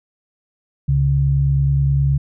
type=tone pair together; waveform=sine; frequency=69.5 / 139 Hz; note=C#2 / C#3; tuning=+5 / +5 cents; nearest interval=octave; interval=1200 cents; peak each=-19 / -14 dBFS; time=0.88-2.18 s; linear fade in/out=10 ms; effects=none